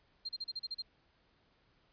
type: tone bursts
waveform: sine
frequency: 4186 Hz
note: C8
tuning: in tune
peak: -36 dBFS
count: 8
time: 0.25-0.822 s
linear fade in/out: 10 ms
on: 40 ms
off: 36 ms
effects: pink hiss -71 dBFS RMS until 1.92 s + resampled to 11025 Hz